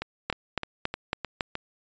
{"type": "two click trains", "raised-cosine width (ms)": 0.3, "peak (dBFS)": [-10, -15], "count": [5, 6], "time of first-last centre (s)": [[0.3, 1.408], [0.02, 1.554]], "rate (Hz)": [3.61, 3.26], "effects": ["resampled to 16000 Hz"]}